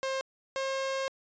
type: tone pair in turn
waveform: sawtooth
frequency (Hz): 532 / 536.3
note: C5 / C5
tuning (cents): +29 / +43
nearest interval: unison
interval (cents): 14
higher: second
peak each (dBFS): -26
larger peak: neither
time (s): 0.03-0.21 / 0.56-1.08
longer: second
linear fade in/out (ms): 0
effects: resampled to 16000 Hz